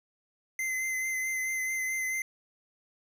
square tone with vibrato, 2060 Hz, C7, 28 cents flat, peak -30 dBFS, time 0.59-2.22 s, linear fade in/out 2 ms, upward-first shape sine, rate 4.6 Hz, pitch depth 20 cents each way, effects none

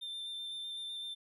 triangle tone with vibrato, 3577 Hz, A7, 28 cents sharp, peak -38 dBFS, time 0.01-1.15 s, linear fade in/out 20 ms, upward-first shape square, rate 7.9 Hz, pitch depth 11 cents each way, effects none

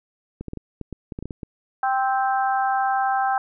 clicks, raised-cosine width 3 ms, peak -19 dBFS, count 12, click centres 0.41 / 0.483 / 0.534 / 0.573 / 0.813 / 0.927 / 1.122 / 1.189 / 1.226 / 1.256 / 1.308 / 1.432 s
harmonic tone, 261.7 Hz, C4, in tune, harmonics 3 / 4 / 5 / 6, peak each -20 / -30 / -28 / -29 dBFS, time 1.83-3.38 s, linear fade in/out 2 ms
effects none

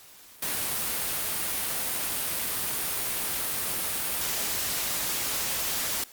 white noise, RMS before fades -29 dBFS, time 0.42-6.04 s, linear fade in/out 5 ms, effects white hiss -51 dBFS RMS until 6.12 s + Opus 48 kbps

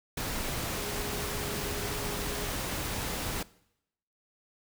sine tone in noise, 412.5 Hz, G#4, 12 cents flat, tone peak -41 dBFS, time 0.77-2.46 s, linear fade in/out 5 ms, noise pink, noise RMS -34 dBFS, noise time 0.17-3.43 s, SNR -10 dB, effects noise-tail reverb RT60 0.8 s tail -21 dB re dry

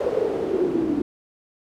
pink noise with band-pass filter sweep, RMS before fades -23 dBFS, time 0-1.02 s, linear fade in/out 5 ms, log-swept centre 510 to 290 Hz, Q 8.1, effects none

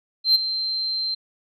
sine tone with ADSR envelope, 4131 Hz, C8, 23 cents flat, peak -9 dBFS, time 0.24-1.15 s, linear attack 110 ms, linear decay 17 ms, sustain -13 dB, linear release 11 ms, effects tanh soft clip ceiling -10 dBFS + MP3 96 kbps

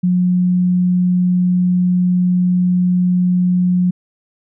sine tone, 180.1 Hz, F#3, 46 cents flat, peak -11 dBFS, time 0.03-3.91 s, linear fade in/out 10 ms, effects none

